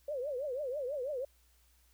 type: tone with vibrato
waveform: sine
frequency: 544 Hz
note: C#5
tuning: 33 cents flat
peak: -34 dBFS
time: 0.08-1.25 s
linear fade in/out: 5 ms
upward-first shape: triangle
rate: 6.1 Hz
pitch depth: 230 cents each way
effects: added 60 Hz sine -66 dBFS peak until 1.93 s + white hiss -70 dBFS RMS until 1.93 s